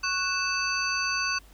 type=tone cluster; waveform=sine; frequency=1108 / 1484 / 2628 / 4586 / 6100 Hz; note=C#6 / F#6 / E7 / D8 / G8; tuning=-1 / +5 / -6 / -42 / -48 cents; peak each=-32 / -31 / -30 / -31 / -36 dBFS; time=0.03-1.39 s; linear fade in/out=10 ms; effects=added 50 Hz sine -51 dBFS peak until 1.53 s + pink hiss -57 dBFS RMS until 1.53 s